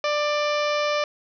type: harmonic tone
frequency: 592 Hz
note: D5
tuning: 14 cents sharp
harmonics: 1 / 2 / 3 / 4 / 5 / 6 / 7 / 8 / 9 / 10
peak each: -23 / -27 / -34 / -30 / -36 / -38 / -39 / -40 / -38 / -43 dBFS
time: 0.04-1.04 s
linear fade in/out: 2 ms
effects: none